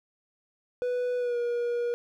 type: tone with pitch glide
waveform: triangle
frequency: 493.9 to 478.2 Hz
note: B4 to A#4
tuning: 0 to +44 cents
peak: -24 dBFS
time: 0.82-1.94 s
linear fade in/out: 0 ms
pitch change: -56 cents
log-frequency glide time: 1.18-1.37 s
effects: none

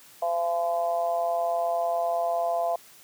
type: harmonic tone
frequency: 170.5 Hz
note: F3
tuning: 41 cents flat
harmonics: 3 / 4 / 5 / 6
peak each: -34 / -24 / -36 / -36 dBFS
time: 0.22-2.76 s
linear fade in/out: 5 ms
effects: white hiss -52 dBFS RMS until 3.03 s + high-pass 80 Hz 12 dB/octave

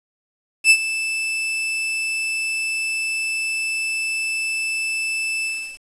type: tone with ADSR envelope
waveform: 40% pulse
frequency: 2637 Hz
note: E7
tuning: in tune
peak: -6 dBFS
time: 0.64-5.8 s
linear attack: 64 ms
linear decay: 62 ms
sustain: -14 dB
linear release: 360 ms
effects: resampled to 24000 Hz + 7-bit

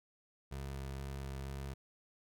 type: tone with vibrato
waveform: 25% pulse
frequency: 67.9 Hz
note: C#2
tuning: 35 cents flat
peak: -37 dBFS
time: 0.51-1.74 s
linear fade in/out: 10 ms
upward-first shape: square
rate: 2.1 Hz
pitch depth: 11 cents each way
effects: none

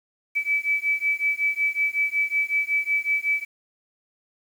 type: beating tone pair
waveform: sine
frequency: 2298 / 2303.4 Hz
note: D7 / D7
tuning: -38 / -34 cents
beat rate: 5.4 Hz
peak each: -24 dBFS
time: 0.35-3.45 s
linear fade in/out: 20 ms
effects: 8-bit

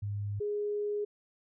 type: tone pair in turn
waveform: sine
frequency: 102.2 / 414.5 Hz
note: G#2 / G#4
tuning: -27 / -3 cents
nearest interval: 2 octaves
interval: 2424 cents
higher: second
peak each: -32 / -30 dBFS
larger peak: second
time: 0.02-0.4 / 0.4-1.05 s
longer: second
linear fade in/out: 10 ms
effects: none

